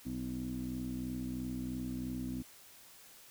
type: tone with low-pass filter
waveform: 15% pulse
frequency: 63 Hz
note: B1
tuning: 35 cents sharp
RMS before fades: -39 dBFS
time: 0.05-2.43 s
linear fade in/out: 20 ms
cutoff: 280 Hz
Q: 9.3
effects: white hiss -57 dBFS RMS until 3.3 s